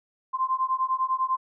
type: beating tone pair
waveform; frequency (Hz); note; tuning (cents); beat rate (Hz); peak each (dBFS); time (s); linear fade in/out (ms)
sine; 1039 / 1049; C6 / C6; -12 / +4; 10; -26; 0.33-1.37; 20
effects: none